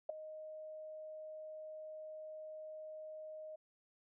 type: tone with ADSR envelope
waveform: sine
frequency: 622.3 Hz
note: D#5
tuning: in tune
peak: -31 dBFS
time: 0.09-3.56 s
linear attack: 6 ms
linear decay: 7 ms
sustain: -15 dB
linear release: 9 ms
effects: none